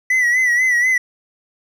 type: tone with vibrato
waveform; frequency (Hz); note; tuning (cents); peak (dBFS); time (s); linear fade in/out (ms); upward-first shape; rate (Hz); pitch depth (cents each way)
triangle; 1975.5; B6; 0; -11; 0.1-0.98; 5; sine; 4.1; 68
effects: none